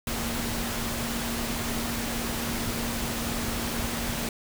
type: tone in noise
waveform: sine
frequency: 233.1 Hz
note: A#3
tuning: in tune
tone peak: -34 dBFS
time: 0.07-4.29 s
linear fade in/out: 2 ms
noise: pink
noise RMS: -31 dBFS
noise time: 0.07-4.29 s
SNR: -6 dB
effects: none

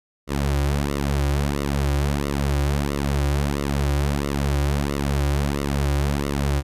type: tone with flanger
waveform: sawtooth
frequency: 70.8 Hz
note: C#2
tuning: 37 cents sharp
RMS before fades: -22 dBFS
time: 0.27-6.63 s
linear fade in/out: 50 ms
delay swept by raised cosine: 1.2 to 4.6 ms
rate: 1.5 Hz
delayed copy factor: -0.9
effects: resampled to 32000 Hz

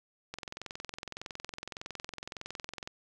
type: click train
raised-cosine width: 0.2 ms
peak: -22 dBFS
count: 56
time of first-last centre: 0.34-2.875 s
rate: 21.7 Hz
effects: none

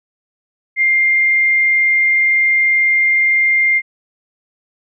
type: tone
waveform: sine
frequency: 2107 Hz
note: C7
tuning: 12 cents sharp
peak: -10 dBFS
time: 0.76-3.82 s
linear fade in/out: 50 ms
effects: none

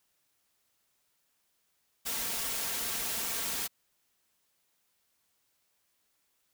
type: noise with comb filter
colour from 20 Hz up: white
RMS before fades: -34 dBFS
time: 2.05-3.68 s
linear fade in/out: 20 ms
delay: 4.4 ms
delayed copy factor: +0.5
effects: white hiss -75 dBFS RMS until 6.53 s

